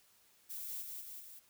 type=noise with echo; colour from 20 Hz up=violet; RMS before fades=-44 dBFS; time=0.49-0.83 s; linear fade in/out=20 ms; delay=190 ms; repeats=3; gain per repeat=-3 dB; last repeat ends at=1.4 s; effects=white hiss -68 dBFS RMS until 1.49 s